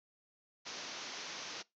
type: low-pass noise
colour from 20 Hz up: white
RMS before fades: -45 dBFS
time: 0.65-1.63 s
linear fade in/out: 20 ms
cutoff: 6400 Hz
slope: 96 dB/octave
effects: noise-tail reverb RT60 0.2 s tail -22 dB re dry + high-pass 200 Hz 12 dB/octave